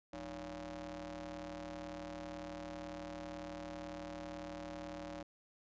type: ring-modulated tone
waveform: sawtooth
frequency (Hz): 130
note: C3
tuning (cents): -11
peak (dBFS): -37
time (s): 0.13-5.23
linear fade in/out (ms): 5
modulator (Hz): 436
effects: resampled to 16000 Hz